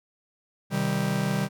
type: chord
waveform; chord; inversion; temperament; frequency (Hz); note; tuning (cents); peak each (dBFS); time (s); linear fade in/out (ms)
45% pulse; C minor; none; just; 130.81 / 156.98 / 196.22; C3 / Eb3 / G3; 0 / +16 / +2; -30 / -29 / -27; 0.7-1.49; 50
effects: none